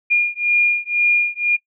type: beating tone pair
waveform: sine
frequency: 2419 / 2421 Hz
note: D#7 / D#7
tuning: -49 / -48 cents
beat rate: 2 Hz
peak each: -17 / -17 dBFS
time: 0.1-1.57 s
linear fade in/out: 20 ms
effects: noise-tail reverb RT60 0.1 s tail -21 dB re dry